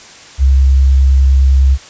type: tone with vibrato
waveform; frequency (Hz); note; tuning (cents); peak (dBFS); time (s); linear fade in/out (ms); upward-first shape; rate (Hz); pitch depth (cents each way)
sine; 67; C2; +42; -5; 0.38-1.78; 50; sine; 9.8; 10
effects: white hiss -36 dBFS RMS until 1.89 s + resampled to 16000 Hz